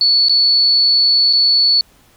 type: tone with dropouts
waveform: sine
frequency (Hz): 4435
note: C#8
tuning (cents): 0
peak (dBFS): -9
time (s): 0.01-1.81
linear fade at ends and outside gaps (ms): 1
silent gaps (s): 0.285-0.295 / 1.328-1.333
effects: pink hiss -51 dBFS RMS until 2.16 s